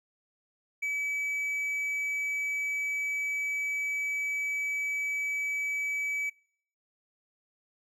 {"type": "tone", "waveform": "triangle", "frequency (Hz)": 2290, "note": "D7", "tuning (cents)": -44, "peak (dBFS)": -27, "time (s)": [0.82, 6.3], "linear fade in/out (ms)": 10, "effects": ["noise-tail reverb RT60 0.6 s tail -24 dB re dry"]}